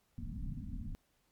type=low-pass noise; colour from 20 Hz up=pink; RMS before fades=-41 dBFS; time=0.18-0.95 s; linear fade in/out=0 ms; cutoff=270 Hz; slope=96 dB/octave; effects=pink hiss -75 dBFS RMS until 1.31 s + MP3 96 kbps